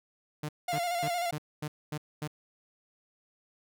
sawtooth tone bursts, 150.8 Hz, D3, 46 cents sharp, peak -29 dBFS, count 7, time 0.43-2.276 s, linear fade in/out 5 ms, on 58 ms, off 240 ms
45% pulse tone with vibrato, 698.5 Hz, F5, in tune, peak -29 dBFS, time 0.68-1.31 s, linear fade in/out 5 ms, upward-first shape square, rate 13 Hz, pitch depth 36 cents each way
effects none

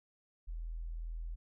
sine tone, 41.2 Hz, E1, in tune, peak -38 dBFS, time 0.47-1.36 s, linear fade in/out 20 ms, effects none

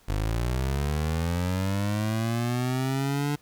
25% pulse linear sweep, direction up, 49 to 147 Hz, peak -21 dBFS, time 0.08-3.36 s, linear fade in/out 10 ms, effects pink hiss -59 dBFS RMS until 3.41 s

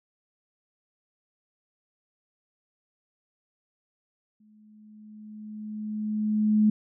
sine tone with exponential growth, 213.3 Hz, G#3, 46 cents sharp, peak -16 dBFS, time 4.4-6.7 s, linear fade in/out 5 ms, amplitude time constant 500 ms, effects none

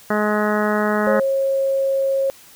harmonic tone, 210.7 Hz, G#3, 25 cents sharp, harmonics 1 / 2 / 3 / 4 / 5 / 6 / 7 / 8 / 9, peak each -21 / -23 / -23 / -28 / -29 / -26 / -28 / -30 / -31 dBFS, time 0.1-1.2 s, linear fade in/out 5 ms
sine tone, 542 Hz, C#5, 39 cents flat, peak -16 dBFS, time 1.07-2.3 s, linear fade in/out 0 ms
effects white hiss -46 dBFS RMS until 2.55 s

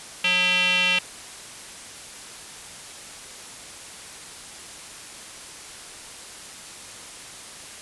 square tone with band-pass filter, 181.4 Hz, F#3, 34 cents flat, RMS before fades -21 dBFS, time 0.24-0.99 s, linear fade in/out 5 ms, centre 2800 Hz, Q 6.2, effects white hiss -40 dBFS RMS until 7.81 s + resampled to 24000 Hz

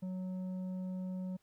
sine tone with tanh clipping, 185 Hz, F#3, in tune, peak -38 dBFS, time 0.02-1.37 s, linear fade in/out 10 ms, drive 7 dB, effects pink hiss -75 dBFS RMS until 1.42 s

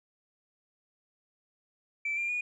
sine tone with pitch steps, 2325 / 2386 / 2449 Hz, D7 / D7 / D#7, -18 / +27 / -28 cents, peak -28 dBFS, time 2.05-2.41 s, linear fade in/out 5 ms, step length 120 ms, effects tanh soft clip ceiling -25 dBFS

